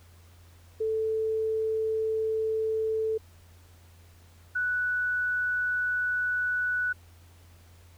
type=tone pair in turn; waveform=sine; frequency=440 / 1480 Hz; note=A4 / F#6; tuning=0 / 0 cents; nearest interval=octave + major sixth; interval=2100 cents; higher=second; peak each=-25 dBFS; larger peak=neither; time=0.8-3.18 / 4.55-6.93 s; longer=neither; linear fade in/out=10 ms; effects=added 86 Hz sine -52 dBFS peak until 7.97 s + pink hiss -60 dBFS RMS until 7.97 s